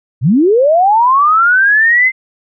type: linear sweep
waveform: sine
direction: up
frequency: 102 to 2093 Hz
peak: -6 dBFS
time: 0.21-2.12 s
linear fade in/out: 50 ms
effects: none